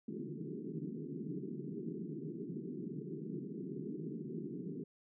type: band-pass noise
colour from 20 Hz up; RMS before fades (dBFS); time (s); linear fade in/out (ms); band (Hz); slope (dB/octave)
pink; -43; 0.08-4.84; 5; 140 to 420; 96
effects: none